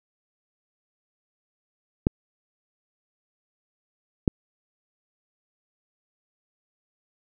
clicks, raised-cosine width 3 ms, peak -5 dBFS, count 2, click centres 2.069 / 4.278 s, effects none

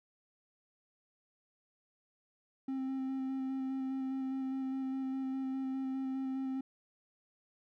triangle tone with vibrato, 264.9 Hz, C4, 22 cents sharp, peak -32 dBFS, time 2.68-6.61 s, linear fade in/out 5 ms, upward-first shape square, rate 4.9 Hz, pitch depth 11 cents each way, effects none

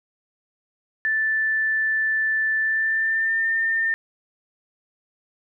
sine tone with pitch glide, 1760 to 1807.4 Hz, A6 to A6, 0 to +46 cents, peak -19 dBFS, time 1.05-3.94 s, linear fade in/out 0 ms, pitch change +46 cents, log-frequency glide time 2.59-3.49 s, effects none

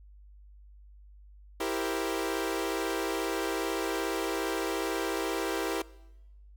sawtooth chord, C dominant seventh, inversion first, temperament equal, 329.6 / 392 / 466.2 / 523.3 Hz, E4 / G4 / Bb4 / C5, 0 / 0 / 0 / 0 cents, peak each -30 / -30 / -32 / -35 dBFS, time 1.6-5.82 s, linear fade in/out 5 ms, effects noise-tail reverb RT60 1.0 s tail -21 dB re dry + added 50 Hz sine -50 dBFS peak until 6.56 s

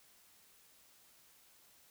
silence, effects white hiss -65 dBFS RMS until 1.9 s

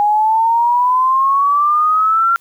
sine exponential sweep, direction up, 822 to 1379 Hz, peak -10 dBFS, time 0-2.36 s, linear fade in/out 0 ms, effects white hiss -53 dBFS RMS until 2.4 s

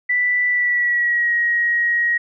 sine tone with pitch glide, 1975.5 to 1891.7 Hz, B6 to A#6, 0 to +25 cents, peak -15 dBFS, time 0.09-2.18 s, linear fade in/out 10 ms, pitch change -75 cents, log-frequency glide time 0.48-1.33 s, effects none

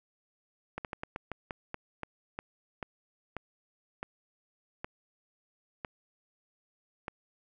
slowing click train, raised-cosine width 0.5 ms, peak -21 dBFS, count 16, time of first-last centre 0.78-7.082 s, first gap 68 ms, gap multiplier 1.23, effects none

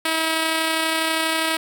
5% pulse tone with amplitude modulation, 321.6 Hz, E4, 43 cents flat, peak -7 dBFS, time 0.05-1.57 s, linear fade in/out 5 ms, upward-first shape sine, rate 32.3 Hz, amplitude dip 25%, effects none

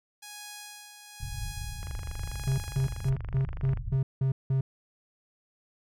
5% pulse tone with tremolo, 830.6 Hz, G#5, in tune, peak -29 dBFS, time 0.22-3.1 s, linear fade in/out 10 ms, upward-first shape sine, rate 0.98 Hz, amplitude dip 55%
pink low-pass noise, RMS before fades -36 dBFS, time 1.2-3.97 s, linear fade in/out 5 ms, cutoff 140 Hz, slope 48 dB/octave
click train, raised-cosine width 0.5 ms, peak -29 dBFS, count 49, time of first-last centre 1.83-3.773 s, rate 24.7 Hz
triangle tone bursts, 133.3 Hz, C3, 33 cents sharp, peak -21 dBFS, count 8, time 2.47-4.61 s, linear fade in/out 5 ms, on 110 ms, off 180 ms
effects none

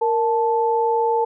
sine tone pair together, 464.1 / 876.1 Hz, A#4 / A5, -8 / -8 cents, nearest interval major seventh, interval 1100 cents, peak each -19 dBFS, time 0.01-1.25 s, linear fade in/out 10 ms, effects none

